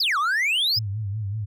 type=exponential two-way sweep; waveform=triangle; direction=down then up; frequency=5250 to 1097 to 5250 Hz; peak=-18 dBFS; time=0-0.79 s; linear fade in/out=5 ms; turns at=0.18 s
type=tone with vibrato; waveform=sine; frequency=103.83 Hz; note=G#2; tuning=in tune; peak=-25 dBFS; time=0.76-1.46 s; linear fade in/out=20 ms; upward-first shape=sine; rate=5.3 Hz; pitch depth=110 cents each way
effects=none